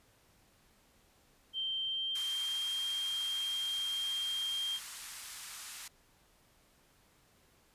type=tone with pitch glide; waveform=sine; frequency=3136 to 3198 Hz; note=G7 to G7; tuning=0 to +34 cents; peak=-33 dBFS; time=1.53-4.8 s; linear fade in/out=50 ms; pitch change=+34 cents; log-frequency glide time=1.85-2.64 s
type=band-pass noise; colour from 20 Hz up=white; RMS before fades=-47 dBFS; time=2.15-5.88 s; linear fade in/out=5 ms; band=950 to 11000 Hz; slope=24 dB/octave
effects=pink hiss -67 dBFS RMS until 7.74 s + resampled to 32000 Hz